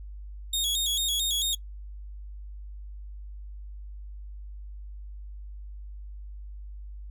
sawtooth tone with vibrato, 3520 Hz, A7, in tune, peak -22 dBFS, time 0.53-1.55 s, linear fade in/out 5 ms, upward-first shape square, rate 4.5 Hz, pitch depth 85 cents each way, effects noise-tail reverb RT60 0.1 s tail -23 dB re dry + added 50 Hz sine -38 dBFS peak until 7.1 s

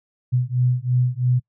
sine beating tone pair, 123.5 / 126.5 Hz, B2 / B2, 0 / +42 cents, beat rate 3 Hz, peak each -20 dBFS, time 0.32-1.4 s, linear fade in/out 20 ms, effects noise-tail reverb RT60 0.1 s tail -25 dB re dry

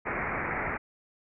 white low-pass noise, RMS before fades -32 dBFS, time 0.05-0.78 s, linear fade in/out 20 ms, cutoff 2300 Hz, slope 96 dB/octave, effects none

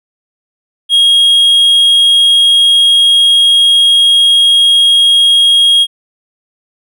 triangle tone, 3271 Hz, G#7, 27 cents flat, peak -3 dBFS, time 0.89-5.87 s, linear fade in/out 50 ms, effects none

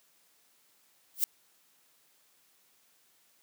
violet noise with exponential growth, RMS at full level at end -22 dBFS, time 1.14-1.24 s, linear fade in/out 0 ms, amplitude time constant 20 ms, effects white hiss -67 dBFS RMS until 3.42 s + high-pass 150 Hz 12 dB/octave

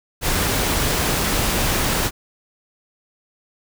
pink noise, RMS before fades -20 dBFS, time 0.21-2.11 s, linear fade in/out 50 ms, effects none

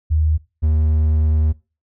sine / triangle tone pair in turn, 77.78 / 77.4 Hz, D#2 / D#2, 0 / -9 cents, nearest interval unison, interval 9 cents, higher first, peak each -13 / -11 dBFS, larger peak second, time 0.1-0.38 / 0.62-1.53 s, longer second, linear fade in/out 20 ms, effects noise-tail reverb RT60 0.3 s tail -21 dB re dry

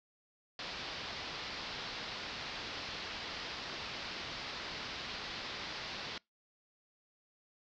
white low-pass noise, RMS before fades -43 dBFS, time 0.59-6.18 s, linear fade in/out 2 ms, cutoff 5000 Hz, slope 48 dB/octave, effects noise-tail reverb RT60 0.2 s tail -26 dB re dry

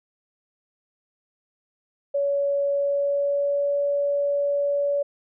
sine tone with pitch glide, 564 to 569.9 Hz, C#5 to C#5, +30 to +48 cents, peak -20 dBFS, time 2.14-5.03 s, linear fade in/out 10 ms, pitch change +18 cents, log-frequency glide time 2.68-3.8 s, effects none

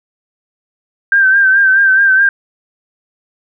sine tone with vibrato, 1568 Hz, G6, in tune, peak -6 dBFS, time 1.12-2.29 s, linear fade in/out 2 ms, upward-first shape sine, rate 4.7 Hz, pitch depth 48 cents each way, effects none

